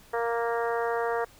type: harmonic tone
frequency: 233.1 Hz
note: A#3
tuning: in tune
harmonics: 2 / 3 / 4 / 5 / 6 / 7 / 8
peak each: -28 / -32 / -34 / -36 / -38 / -39 / -40 dBFS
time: 0.13-1.25 s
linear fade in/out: 10 ms
effects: pink hiss -55 dBFS RMS until 1.39 s